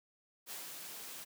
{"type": "noise with ADSR envelope", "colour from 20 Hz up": "white", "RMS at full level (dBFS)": -44, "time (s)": [0.46, 1.25], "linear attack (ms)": 53, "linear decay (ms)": 140, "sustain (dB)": -3, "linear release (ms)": 23, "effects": ["high-pass 150 Hz 12 dB/octave"]}